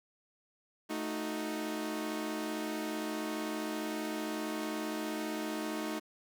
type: chord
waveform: sawtooth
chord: D# diminished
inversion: second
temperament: equal with one note detuned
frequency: 220 / 311.1 / 366.4 Hz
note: A3 / D#4 / F#4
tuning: 0 / 0 / -17 cents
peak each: -36 / -33 / -39 dBFS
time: 0.89-6 s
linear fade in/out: 20 ms
effects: 10-bit